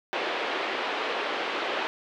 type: band-pass noise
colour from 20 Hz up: pink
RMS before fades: -30 dBFS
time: 0.13-1.87 s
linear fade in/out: 0 ms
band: 360 to 3500 Hz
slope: 24 dB/octave
effects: none